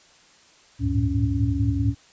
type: tone cluster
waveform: sine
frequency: 72.8 / 97.3 / 108.3 / 112.9 / 279.2 Hz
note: D2 / G2 / A2 / A2 / C#4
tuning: -15 / -12 / -27 / +45 / +13 cents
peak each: -26 dBFS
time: 0.79-1.95 s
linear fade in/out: 50 ms
effects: white hiss -54 dBFS RMS until 2.12 s + resampled to 16000 Hz